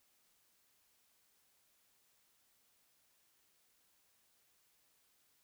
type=silence; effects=white hiss -74 dBFS RMS until 5.43 s